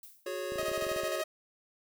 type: noise with exponential decay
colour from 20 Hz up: violet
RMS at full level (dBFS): -47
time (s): 0.03-0.42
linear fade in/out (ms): 2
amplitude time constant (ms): 84
type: chord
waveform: square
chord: F# suspended second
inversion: none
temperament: equal with one note detuned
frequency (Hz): 364.7 / 415.3 / 554.4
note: F#4 / G#4 / C#5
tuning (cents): -25 / 0 / 0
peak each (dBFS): -40 / -42 / -38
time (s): 0.26-1.22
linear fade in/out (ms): 5
type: clicks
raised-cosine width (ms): 2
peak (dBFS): -30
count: 12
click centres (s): 0.521 / 0.558 / 0.594 / 0.63 / 0.684 / 0.716 / 0.778 / 0.824 / 0.867 / 0.916 / 0.963 / 1.035
type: tone with tremolo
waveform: sawtooth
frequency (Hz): 629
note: D#5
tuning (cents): +19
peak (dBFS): -28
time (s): 0.58-1.24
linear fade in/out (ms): 5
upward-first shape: square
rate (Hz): 13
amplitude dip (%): 45
effects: none